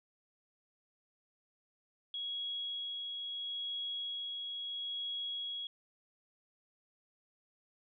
sine tone with tremolo, 3322 Hz, G#7, in tune, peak -36 dBFS, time 2.14-5.67 s, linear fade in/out 2 ms, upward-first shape sine, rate 0.75 Hz, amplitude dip 25%, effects none

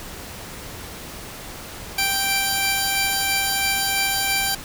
10% pulse tone pair together, 784 / 2349 Hz, G5 / D7, 0 / 0 cents, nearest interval octave + perfect fifth, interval 1900 cents, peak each -14 dBFS, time 1.98-4.55 s, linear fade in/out 5 ms, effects pink hiss -36 dBFS RMS until 4.64 s

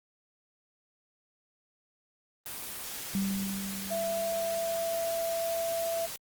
white noise, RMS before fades -39 dBFS, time 2.46-6.16 s, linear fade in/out 0 ms
sine tone with exponential decay, 195.1 Hz, G3, 8 cents flat, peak -26 dBFS, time 3.15-5.32 s, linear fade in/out 0 ms, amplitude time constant 470 ms
sine tone, 668 Hz, E5, 23 cents sharp, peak -29 dBFS, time 3.9-6.07 s, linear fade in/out 20 ms
effects Opus 24 kbps

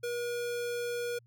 square tone, 480 Hz, B4, 49 cents flat, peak -33 dBFS, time 0.03-1.19 s, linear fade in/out 10 ms, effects added 118 Hz sine -59 dBFS peak until 1.26 s

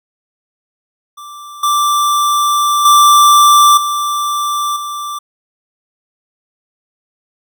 square tone with level steps, 1174.7 Hz, D6, in tune, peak -30 / -11 / -5 / -15 / -21 dBFS, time 1.17-5.19 s, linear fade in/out 10 ms, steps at 1.63 / 2.85 / 3.77 / 4.76 s, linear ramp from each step 5 ms, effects none

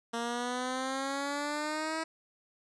10% pulse exponential sweep, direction up, 231.2 to 324 Hz, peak -24 dBFS, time 0.13-2.04 s, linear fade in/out 10 ms, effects resampled to 22050 Hz + 11-bit

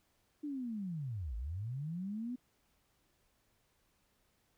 sine linear two-way sweep, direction down then up, 303.1 to 51.6 to 254.6 Hz, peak -37 dBFS, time 0.43-2.36 s, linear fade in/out 10 ms, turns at 1.36 s, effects pink hiss -75 dBFS RMS until 4.57 s

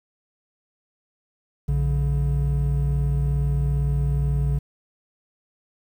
triangle tone pair together, 59.7 / 142 Hz, A#1 / C#3, +42 / +42 cents, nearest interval octave + minor third, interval 1500 cents, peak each -20 dBFS, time 1.68-4.59 s, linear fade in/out 10 ms, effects 9-bit

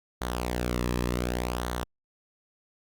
sawtooth tone with flanger, 60.8 Hz, B1, 26 cents flat, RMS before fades -30 dBFS, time 0.21-1.84 s, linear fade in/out 5 ms, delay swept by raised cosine 0.39 to 1.39 ms, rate 0.67 Hz, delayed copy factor -0.6, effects Opus 48 kbps

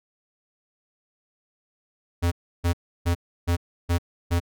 square tone bursts, 86.3 Hz, F2, 20 cents flat, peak -20 dBFS, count 6, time 2.22-4.402 s, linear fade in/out 20 ms, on 97 ms, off 320 ms, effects none

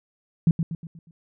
sine tone with echo, 164.81 Hz, E3, in tune, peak -13 dBFS, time 0.47-0.51 s, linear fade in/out 2 ms, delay 120 ms, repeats 5, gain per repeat -7 dB, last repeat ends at 1.11 s, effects none

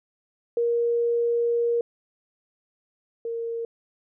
sine tone pair in turn, 470.9 / 462.3 Hz, A#4 / A#4, +18 / -14 cents, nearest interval unison, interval 32 cents, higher first, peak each -20 / -27 dBFS, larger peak first, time 0.57-1.81 / 3.25-3.65 s, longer first, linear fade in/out 2 ms, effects none

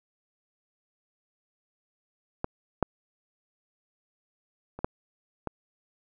clicks, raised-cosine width 1 ms, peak -14 / -8 / -25 / -11 / -17 dBFS, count 5, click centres 2.444 / 2.827 / 4.79 / 4.845 / 5.473 s, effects none

